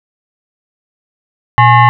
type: tone with frequency modulation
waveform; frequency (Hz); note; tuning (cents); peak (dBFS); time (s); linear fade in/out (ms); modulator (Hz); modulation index
sine; 120.4; B2; -44; -3; 1.58-1.89; 0; 960; 1.5
effects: none